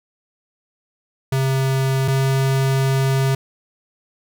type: tone pair in turn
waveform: square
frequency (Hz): 133.6 / 134.37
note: C3 / C3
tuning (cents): +36 / +46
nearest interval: unison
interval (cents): 10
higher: second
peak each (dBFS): -17 / -16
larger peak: second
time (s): 1.32-2.08 / 2.08-3.35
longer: second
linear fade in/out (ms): 5
effects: none